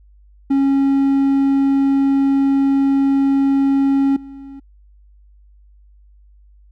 triangle tone with level steps, 274.3 Hz, C#4, 18 cents flat, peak -10 / -30 dBFS, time 0.5-4.6 s, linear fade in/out 10 ms, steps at 4.16 s, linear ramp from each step 5 ms, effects added 50 Hz sine -45 dBFS peak until 6.71 s

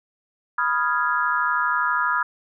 sine chord, F half-diminished seventh, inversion second, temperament equal, 987.8 / 1244.5 / 1396.9 / 1661.2 Hz, Cb6 / Eb6 / F6 / Ab6, 0 / 0 / 0 / 0 cents, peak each -25 / -24 / -24 / -26 dBFS, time 0.58-2.23 s, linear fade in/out 5 ms, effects none

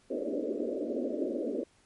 pink band-pass noise, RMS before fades -33 dBFS, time 0.1-1.64 s, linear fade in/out 10 ms, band 230 to 610 Hz, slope 96 dB/octave, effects pink hiss -65 dBFS RMS until 1.85 s + MP3 48 kbps

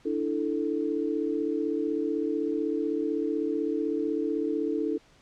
sine chord, D suspended second, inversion none, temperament equal, 293.7 / 329.6 / 440 Hz, D4 / E4 / A4, 0 / 0 / 0 cents, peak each -30 dBFS, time 0.05-4.98 s, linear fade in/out 10 ms, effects pink hiss -59 dBFS RMS until 5.21 s + low-pass 6000 Hz 12 dB/octave

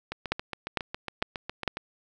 two click trains, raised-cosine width 0.3 ms, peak -17 / -9 dBFS, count 13 / 4, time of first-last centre 0.12-1.771 / 0.32-1.677 s, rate 7.27 / 2.21 Hz, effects none

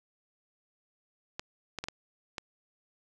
clicks, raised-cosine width 0.2 ms, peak -18 dBFS, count 5, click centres 1.395 / 1.787 / 1.84 / 1.885 / 2.382 s, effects none

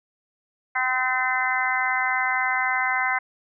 harmonic tone, 256.5 Hz, C4, 34 cents flat, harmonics 3 / 4 / 5 / 6 / 7 / 8, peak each -28 / -28 / -32 / -27 / -31 / -25 dBFS, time 0.75-3.19 s, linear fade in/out 10 ms, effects none

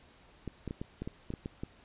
clicks, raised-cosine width 3 ms, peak -24 dBFS, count 10, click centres 0.477 / 0.677 / 0.709 / 0.815 / 1.02 / 1.075 / 1.304 / 1.338 / 1.459 / 1.635 s, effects pink hiss -60 dBFS RMS until 1.84 s + resampled to 8000 Hz

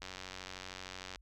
click train, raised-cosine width 0.2 ms, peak -26 dBFS, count 107, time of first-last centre 0.02-1.159 s, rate 93.1 Hz, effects added 50 Hz sine -59 dBFS peak until 1.21 s

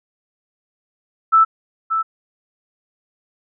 sine tone with echo, 1318.5 Hz, E6, in tune, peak -8 dBFS, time 1.32-1.45 s, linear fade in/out 20 ms, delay 580 ms, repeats 1, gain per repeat -8 dB, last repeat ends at 2.03 s, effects none

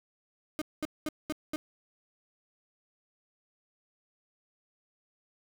35% pulse tone bursts, 307.1 Hz, D#4, 23 cents flat, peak -29 dBFS, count 5, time 0.59-1.56 s, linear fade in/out 0 ms, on 26 ms, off 210 ms, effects none

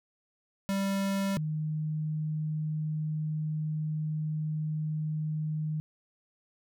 square / sine tone pair in turn, 196 / 154.39 Hz, G3 / D#3, 0 / -13 cents, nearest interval major third, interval 413 cents, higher first, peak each -28 / -29 dBFS, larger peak first, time 0.69-1.37 / 1.37-5.8 s, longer second, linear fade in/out 0 ms, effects none

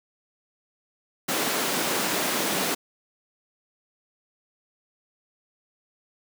pink high-pass noise, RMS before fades -26 dBFS, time 1.28-2.75 s, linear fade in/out 10 ms, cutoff 200 Hz, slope 24 dB/octave, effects none

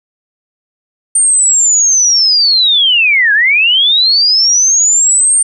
sine linear two-way sweep, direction down then up, 8870 to 1608 to 8870 Hz, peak -6 dBFS, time 1.15-5.43 s, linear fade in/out 5 ms, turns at 3.33 s, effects none

